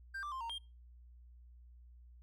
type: tone with pitch steps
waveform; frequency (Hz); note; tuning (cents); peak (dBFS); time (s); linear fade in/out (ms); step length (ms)
triangle; 1575 / 1177 / 1051 / 923 / 3207; G6 / D6 / C6 / A#5 / G7; +8 / +3 / +7 / -17 / +39; -38; 0.14-0.585; 10; 89
effects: noise-tail reverb RT60 0.3 s tail -24 dB re dry + added 60 Hz sine -55 dBFS peak until 2.22 s